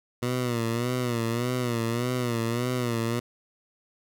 15% pulse tone with vibrato, 120.1 Hz, B2, 48 cents flat, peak -19 dBFS, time 0.22-3.2 s, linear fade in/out 10 ms, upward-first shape sine, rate 1.7 Hz, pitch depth 87 cents each way, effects none

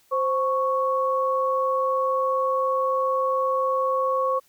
sine tone pair together, 523 / 1108.2 Hz, C5 / C#6, -1 / -1 cents, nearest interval octave + minor second, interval 1300 cents, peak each -23 dBFS, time 0.11-4.4 s, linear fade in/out 20 ms, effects white hiss -61 dBFS RMS until 4.48 s

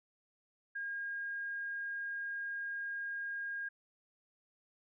sine tone, 1622 Hz, G#6, 41 cents flat, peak -37 dBFS, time 0.75-3.69 s, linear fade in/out 10 ms, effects none

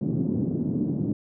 white band-pass noise, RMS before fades -26 dBFS, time 0.01-1.13 s, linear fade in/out 5 ms, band 130 to 280 Hz, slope 24 dB/octave, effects none

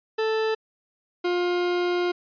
40% pulse tone pair in turn, 440 / 354.1 Hz, A4 / F4, 0 / +24 cents, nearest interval major third, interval 376 cents, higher first, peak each -21 dBFS, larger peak neither, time 0.18-0.55 / 1.24-2.12 s, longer second, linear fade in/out 10 ms, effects resampled to 11025 Hz

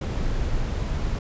brown noise, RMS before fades -25 dBFS, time 0.01-1.19 s, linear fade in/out 5 ms, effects resampled to 16000 Hz

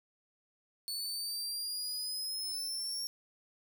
sawtooth exponential sweep, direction up, 4435 to 5540 Hz, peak -33 dBFS, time 0.88-3.07 s, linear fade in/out 0 ms, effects none

